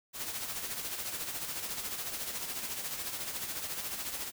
white noise with tremolo, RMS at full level -36 dBFS, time 0.13-4.32 s, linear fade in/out 50 ms, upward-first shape sine, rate 14 Hz, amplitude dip 50%, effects none

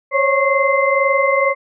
sine tone cluster, 538 / 560 / 1093 / 2073 Hz, C5 / C#5 / C#6 / C7, +48 / +18 / -25 / -17 cents, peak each -18 dBFS, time 0.11-1.55 s, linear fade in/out 50 ms, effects none

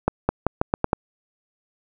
accelerating click train, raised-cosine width 1 ms, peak -4 dBFS, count 7, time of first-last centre 0.08-0.931 s, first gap 210 ms, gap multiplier 0.84, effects none

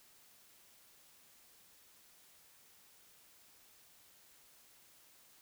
silence, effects white hiss -64 dBFS RMS until 5.41 s

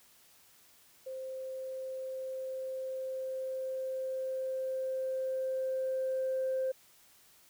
sine tone with level ramp, 523.3 Hz, C5, in tune, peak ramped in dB -38 to -28 dBFS, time 1.06-6.72 s, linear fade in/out 10 ms, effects tanh soft clip ceiling -26 dBFS + white hiss -62 dBFS RMS until 7.49 s

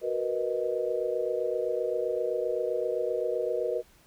sine chord, B major seventh, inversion second, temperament equal, 370 / 466.2 / 493.9 / 622.3 Hz, F#4 / A#4 / B4 / D#5, 0 / 0 / 0 / 0 cents, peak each -34 / -31 / -31 / -33 dBFS, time 0.01-3.83 s, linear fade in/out 50 ms, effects pink hiss -60 dBFS RMS until 4.06 s

